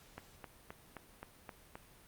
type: click train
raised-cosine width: 0.5 ms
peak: -30 dBFS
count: 7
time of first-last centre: 0.18-1.755 s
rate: 3.81 Hz
effects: pink hiss -61 dBFS RMS until 2.07 s + Opus 48 kbps